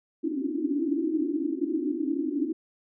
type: band-pass noise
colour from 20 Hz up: white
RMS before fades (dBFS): -28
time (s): 0.23-2.53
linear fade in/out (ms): 10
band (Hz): 270 to 340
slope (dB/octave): 96
effects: none